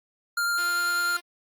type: tone with vibrato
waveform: square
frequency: 1396.9 Hz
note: F6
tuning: in tune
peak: -24 dBFS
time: 0.37-1.17 s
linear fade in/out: 5 ms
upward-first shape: sine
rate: 9.9 Hz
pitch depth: 9 cents each way
type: tone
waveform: 5% pulse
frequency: 349.3 Hz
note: F4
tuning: in tune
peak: -26 dBFS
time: 0.57-1.21 s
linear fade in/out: 20 ms
effects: Opus 48 kbps